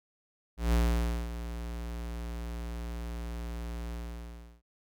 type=tone with ADSR envelope; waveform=square; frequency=58.27 Hz; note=A#1; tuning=in tune; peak=-23 dBFS; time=0.57-4.62 s; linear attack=160 ms; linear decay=550 ms; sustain=-13 dB; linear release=700 ms; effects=none